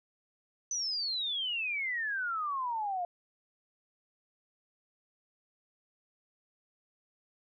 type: exponential sweep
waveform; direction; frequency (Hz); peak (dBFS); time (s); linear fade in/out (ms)
sine; down; 6110 to 690; -31; 0.71-3.05; 2
effects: none